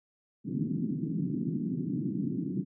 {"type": "band-pass noise", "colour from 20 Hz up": "pink", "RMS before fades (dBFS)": -32, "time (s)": [0.44, 2.65], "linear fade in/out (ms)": 50, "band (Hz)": [140, 320], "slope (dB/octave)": 48, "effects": []}